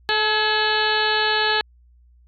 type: harmonic tone with a mistuned harmonic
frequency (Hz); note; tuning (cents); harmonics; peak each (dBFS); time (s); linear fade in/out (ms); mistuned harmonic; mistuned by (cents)
431.9; A4; -32; 1 / 2 / 3 / 4 / 5 / 6 / 7 / 8 / 9 / 10; -26 / -24 / -30 / -22 / -35 / -30 / -28 / -31 / -28 / -27; 0.09-1.61; 0; 4; -37
effects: added 60 Hz sine -50 dBFS peak until 2.27 s + AAC 48 kbps